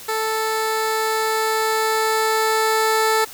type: tone with level ramp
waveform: 15% pulse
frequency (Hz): 440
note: A4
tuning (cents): 0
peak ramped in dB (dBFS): -14 to -9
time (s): 0.08-3.25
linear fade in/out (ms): 10
effects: white hiss -38 dBFS RMS until 3.33 s